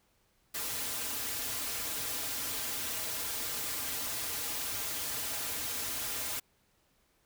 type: noise with comb filter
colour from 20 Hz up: white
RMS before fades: -36 dBFS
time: 0.54-6.4 s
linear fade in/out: 10 ms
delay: 5.4 ms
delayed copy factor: -0.9
effects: pink hiss -71 dBFS RMS until 7.25 s